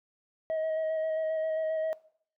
sine tone with vibrato, 635 Hz, D#5, 35 cents sharp, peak -25 dBFS, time 0.5-1.93 s, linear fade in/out 0 ms, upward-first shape square, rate 7.5 Hz, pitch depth 14 cents each way, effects noise-tail reverb RT60 0.6 s tail -22 dB re dry + tanh soft clip ceiling -27 dBFS

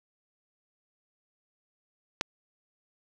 click, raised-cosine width 0.2 ms, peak -9 dBFS, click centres 2.211 s, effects none

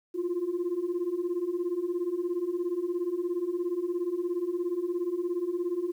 sine beating tone pair, 339.6 / 356.6 Hz, F4 / F4, -48 / +36 cents, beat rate 17 Hz, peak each -31 / -28 dBFS, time 0.14-5.92 s, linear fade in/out 20 ms, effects tanh soft clip ceiling -23 dBFS + 10-bit

